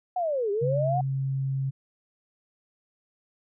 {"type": "linear two-way sweep", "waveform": "sine", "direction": "down then up", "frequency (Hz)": [747, 392, 747], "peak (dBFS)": -24, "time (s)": [0.16, 1.01], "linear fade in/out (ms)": 5, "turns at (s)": 0.51}
{"type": "tone with pitch glide", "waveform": "sine", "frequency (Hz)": [138.59, 134.96], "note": ["C#3", "C#3"], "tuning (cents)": [0, -46], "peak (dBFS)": -25, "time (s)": [0.61, 1.71], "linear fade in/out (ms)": 20, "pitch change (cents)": -46, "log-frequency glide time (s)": [0.76, 0.97]}
{"effects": []}